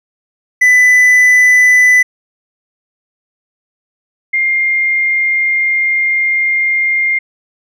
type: tone pair in turn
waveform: triangle / sine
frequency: 1996 / 2114 Hz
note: B6 / C7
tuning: +18 / +17 cents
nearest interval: minor second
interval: 99 cents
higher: second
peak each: -3 / -10 dBFS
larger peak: first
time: 0.61-2.03 / 4.33-7.19 s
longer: second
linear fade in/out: 10 ms
effects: none